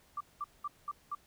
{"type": "tone bursts", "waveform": "sine", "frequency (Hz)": 1174.7, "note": "D6", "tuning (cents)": 0, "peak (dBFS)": -34, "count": 5, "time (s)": [0.17, 1.15], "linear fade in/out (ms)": 5, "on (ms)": 36, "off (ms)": 200, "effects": ["pink hiss -65 dBFS RMS until 1.26 s"]}